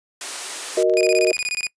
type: high-pass noise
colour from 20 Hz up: white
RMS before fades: -29 dBFS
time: 0.21-0.83 s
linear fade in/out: 2 ms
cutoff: 320 Hz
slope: 24 dB/octave
type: chord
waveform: sine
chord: D# minor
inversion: first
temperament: equal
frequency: 370 / 466.2 / 622.3 Hz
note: F#4 / A#4 / D#5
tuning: 0 / 0 / 0 cents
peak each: -18 / -19 / -19 dBFS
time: 0.77-1.32 s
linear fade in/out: 5 ms
type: clicks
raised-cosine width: 0.2 ms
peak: -23 dBFS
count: 10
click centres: 0.897 / 0.938 / 0.973 / 1.166 / 1.22 / 1.266 / 1.302 / 1.381 / 1.426 / 1.462 s
type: tone bursts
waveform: sawtooth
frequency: 2461 Hz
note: D#7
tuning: 20 cents flat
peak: -17 dBFS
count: 12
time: 0.97-1.668 s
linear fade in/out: 0 ms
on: 38 ms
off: 22 ms
effects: noise-tail reverb RT60 0.1 s tail -23 dB re dry + resampled to 22050 Hz